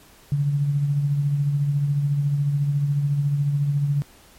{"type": "tone with tremolo", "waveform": "sine", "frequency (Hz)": 143.2, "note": "D3", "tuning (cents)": -43, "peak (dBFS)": -16, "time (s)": [0.32, 4.02], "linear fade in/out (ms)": 0, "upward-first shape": "triangle", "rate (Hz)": 14, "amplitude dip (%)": 50, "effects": ["pink hiss -51 dBFS RMS until 4.38 s", "MP3 64 kbps"]}